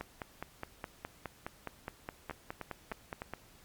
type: two click trains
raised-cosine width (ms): 0.5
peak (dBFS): -24 / -23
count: 4 / 17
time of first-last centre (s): 2.31-3.219 / 0.01-3.336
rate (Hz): 3.3 / 4.81
effects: pink hiss -60 dBFS RMS until 3.64 s + MP3 96 kbps